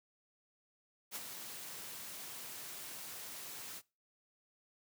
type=noise with ADSR envelope; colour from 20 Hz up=white; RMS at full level=-41 dBFS; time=1.11-3.82 s; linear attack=46 ms; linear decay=32 ms; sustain=-6 dB; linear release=47 ms; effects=noise-tail reverb RT60 0.3 s tail -23 dB re dry + high-pass 100 Hz 12 dB/octave